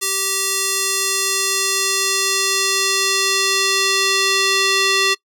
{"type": "tone with band-pass filter sweep", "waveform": "square", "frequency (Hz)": 388, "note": "G4", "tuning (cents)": -18, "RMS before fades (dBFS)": -18, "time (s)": [0.01, 5.15], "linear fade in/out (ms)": 20, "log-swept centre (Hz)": [9000, 3900], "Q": 1, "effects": ["noise-tail reverb RT60 0.1 s tail -22 dB re dry"]}